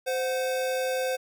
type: tone pair together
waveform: square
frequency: 517.8 / 735 Hz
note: C5 / F#5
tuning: -18 / -12 cents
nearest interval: tritone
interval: 606 cents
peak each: -27 / -35 dBFS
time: 0.06-1.17 s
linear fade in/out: 20 ms
effects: none